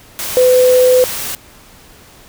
sine tone in noise, 505 Hz, B4, 39 cents sharp, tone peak -6 dBFS, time 0.37-1.04 s, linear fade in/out 0 ms, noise white, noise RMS -22 dBFS, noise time 0.19-1.35 s, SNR +13 dB, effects pink hiss -42 dBFS RMS until 2.28 s

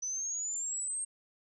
sine exponential sweep, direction up, 5960 to 8570 Hz, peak -33 dBFS, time 0.02-1.05 s, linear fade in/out 10 ms, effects none

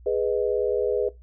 sine chord, G# minor, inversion none, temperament equal, 415.3 / 493.9 / 622.3 Hz, G#4 / B4 / D#5, 0 / 0 / 0 cents, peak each -24 / -24 / -30 dBFS, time 0.06-1.09 s, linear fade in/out 5 ms, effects noise-tail reverb RT60 0.2 s tail -19 dB re dry + added 60 Hz sine -45 dBFS peak until 1.22 s

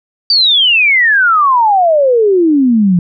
sine exponential sweep, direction down, 4699 to 169.7 Hz, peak -6 dBFS, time 0.3-2.99 s, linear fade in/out 2 ms, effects none

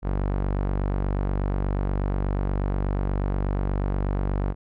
sawtooth tone with low-pass filter, 48.3 Hz, G1, 25 cents flat, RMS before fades -25 dBFS, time 0.02-4.55 s, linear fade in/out 50 ms, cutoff 1200 Hz, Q 0.79, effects none

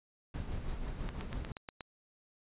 brown noise with tremolo, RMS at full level -37 dBFS, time 0.34-1.52 s, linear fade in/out 2 ms, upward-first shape sine, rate 6.1 Hz, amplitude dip 45%
click train, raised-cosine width 0.3 ms, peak -26 dBFS, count 7, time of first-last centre 1.09-1.808 s, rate 8.36 Hz
effects resampled to 8000 Hz

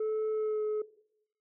sine tone with pitch glide, 434.3 to 426.8 Hz, A4 to G#4, -23 to +47 cents, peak -26 dBFS, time 0-0.82 s, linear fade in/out 5 ms, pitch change -30 cents, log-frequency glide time 0.31-0.63 s, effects noise-tail reverb RT60 0.7 s tail -19 dB re dry + tanh soft clip ceiling -28 dBFS

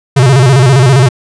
square tone with vibrato, 130.81 Hz, C3, in tune, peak -4 dBFS, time 0.16-1.09 s, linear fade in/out 10 ms, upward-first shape square, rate 15 Hz, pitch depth 110 cents each way, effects resampled to 22050 Hz

